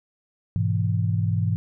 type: chord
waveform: sine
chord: E major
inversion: first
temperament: just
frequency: 103.01 / 123.61 / 164.81 Hz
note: G#2 / B2 / E3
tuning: -14 / +2 / 0 cents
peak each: -22 / -27 / -26 dBFS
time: 0.56-1.56 s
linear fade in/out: 0 ms
effects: none